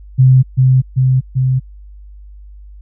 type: tone with echo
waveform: sine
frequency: 129.9 Hz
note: C3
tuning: 12 cents flat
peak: -4 dBFS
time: 0.18-0.43 s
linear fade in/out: 20 ms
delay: 390 ms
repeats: 3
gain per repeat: -2 dB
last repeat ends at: 1.6 s
effects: added 50 Hz sine -33 dBFS peak until 2.81 s